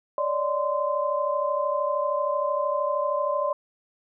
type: tone cluster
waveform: sine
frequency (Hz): 570 / 603 / 1036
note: C#5 / D5 / C6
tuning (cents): +48 / +46 / -17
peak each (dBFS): -27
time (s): 0.18-3.53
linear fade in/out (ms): 2
effects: none